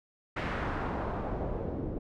pink noise with low-pass filter sweep, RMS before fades -34 dBFS, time 0.36-1.99 s, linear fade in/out 10 ms, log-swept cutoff 2100 to 380 Hz, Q 1.3, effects none

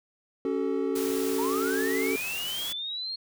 triangle chord, F# minor, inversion second, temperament equal with one note detuned, 277.2 / 378.9 / 440 Hz, C#4 / F#4 / A4, 0 / +41 / 0 cents, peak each -28 dBFS, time 0.45-2.16 s, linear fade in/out 2 ms
white noise, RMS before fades -37 dBFS, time 0.95-2.73 s, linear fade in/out 10 ms
sine linear sweep, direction up, 880 to 4292 Hz, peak -31 dBFS, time 1.38-3.16 s, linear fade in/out 10 ms
effects none

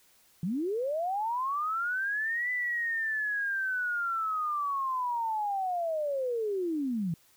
sine linear two-way sweep, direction up then down, 155.56 to 2000 to 155.56 Hz, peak -28 dBFS, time 0.43-7.14 s, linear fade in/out 2 ms, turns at 2.51 s, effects white hiss -63 dBFS RMS until 7.36 s

